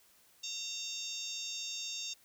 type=harmonic tone with a mistuned harmonic; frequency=916 Hz; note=A#5; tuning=31 cents flat; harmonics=3 / 4 / 5 / 6 / 7 / 8; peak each=-47 / -42 / -48 / -45 / -44 / -49 dBFS; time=0.43-2.14 s; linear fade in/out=10 ms; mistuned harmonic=5; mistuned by=+26 cents; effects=white hiss -65 dBFS RMS until 2.24 s